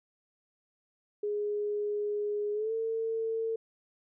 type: tone with pitch glide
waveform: sine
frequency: 415.2 to 450.2 Hz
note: G#4 to A4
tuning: 0 to +40 cents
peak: -29 dBFS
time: 1.23-3.56 s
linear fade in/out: 5 ms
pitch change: +140 cents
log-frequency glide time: 2.53-2.73 s
effects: none